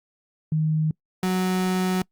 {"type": "tone pair in turn", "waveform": ["sine", "35% pulse"], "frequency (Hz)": [156.1, 184.92], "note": ["D#3", "F#3"], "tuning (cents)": [6, -1], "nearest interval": "minor third", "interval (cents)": 293, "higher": "second", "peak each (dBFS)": -19, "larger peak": "neither", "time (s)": [[0.52, 0.91], [1.23, 2.02]], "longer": "second", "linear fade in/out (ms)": 2, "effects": ["noise-tail reverb RT60 0.1 s tail -25 dB re dry", "Opus 48 kbps"]}